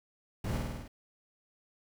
brown noise with echo, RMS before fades -35 dBFS, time 0.44-0.58 s, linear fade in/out 5 ms, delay 50 ms, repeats 6, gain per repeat -2 dB, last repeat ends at 0.88 s, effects none

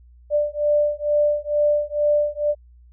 sine beating tone pair, 590 / 592.2 Hz, D5 / D5, +8 / +14 cents, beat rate 2.2 Hz, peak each -20 dBFS, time 0.3-2.55 s, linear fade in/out 50 ms, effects added 60 Hz sine -46 dBFS peak until 2.92 s

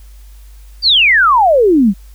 sine exponential sweep, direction down, 4828 to 181 Hz, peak -6 dBFS, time 0.82-1.94 s, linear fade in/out 50 ms, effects added 50 Hz sine -34 dBFS peak until 2.14 s + white hiss -50 dBFS RMS until 2.14 s

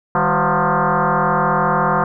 sine tone with frequency modulation, 155.56 Hz, D#3, in tune, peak -13 dBFS, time 0.15-2.04 s, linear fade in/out 2 ms, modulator 177 Hz, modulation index 7.2, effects none

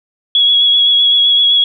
sine tone with vibrato, 3347 Hz, G#7, 13 cents sharp, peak -7 dBFS, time 0.35-1.64 s, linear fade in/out 2 ms, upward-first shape sine, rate 7.8 Hz, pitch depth 19 cents each way, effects none

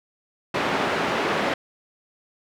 pink band-pass noise, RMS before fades -24 dBFS, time 0.54-1.54 s, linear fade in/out 5 ms, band 260 to 2400 Hz, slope 12 dB/octave, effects none

